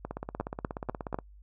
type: two click trains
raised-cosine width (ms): 1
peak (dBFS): -16 / -21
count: 4 / 20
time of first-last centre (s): 0.4-1.144 / 0.05-1.188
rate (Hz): 4.03 / 16.7
effects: noise-tail reverb RT60 0.1 s tail -26 dB re dry + added 50 Hz sine -50 dBFS peak until 1.42 s